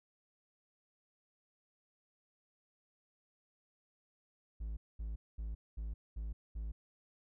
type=tone bursts; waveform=triangle; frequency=54.3 Hz; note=A1; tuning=22 cents flat; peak=-36 dBFS; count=6; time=4.6-6.72 s; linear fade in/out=10 ms; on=170 ms; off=220 ms; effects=none